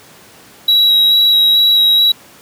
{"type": "tone with vibrato", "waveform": "triangle", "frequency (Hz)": 3869, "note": "B7", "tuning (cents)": -36, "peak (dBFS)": -6, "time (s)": [0.68, 2.12], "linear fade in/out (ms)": 5, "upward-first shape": "square", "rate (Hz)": 2.3, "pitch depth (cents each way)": 10, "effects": ["pink hiss -41 dBFS RMS until 2.41 s", "high-pass 150 Hz 12 dB/octave"]}